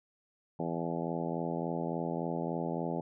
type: harmonic tone with a mistuned harmonic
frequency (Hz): 83.5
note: E2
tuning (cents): +23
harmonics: 2 / 3 / 4 / 5 / 6 / 7 / 8 / 9 / 10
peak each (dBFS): -37 / -39 / -40 / -41 / -42 / -42 / -43 / -44 / -44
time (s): 0.59-3.01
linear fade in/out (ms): 5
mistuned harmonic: 10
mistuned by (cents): +38
effects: none